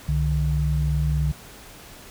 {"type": "tone pair together", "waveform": "sine", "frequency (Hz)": [66, 149.54], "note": ["C2", "D3"], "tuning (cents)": [16, 32], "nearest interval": "octave + major second", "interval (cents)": 1416, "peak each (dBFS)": -22, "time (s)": [0.08, 1.32], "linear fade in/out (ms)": 10, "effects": ["pink hiss -44 dBFS RMS until 2.1 s"]}